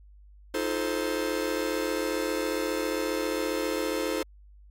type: chord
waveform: 45% pulse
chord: F dominant seventh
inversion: third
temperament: just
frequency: 314.3 / 349.2 / 436.5 / 523.8 Hz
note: Eb4 / F4 / A4 / C5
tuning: +18 / 0 / -14 / +2 cents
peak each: -32 / -34 / -32 / -32 dBFS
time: 0.54-4.23 s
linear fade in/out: 5 ms
effects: added 50 Hz sine -49 dBFS peak until 4.7 s + MP3 64 kbps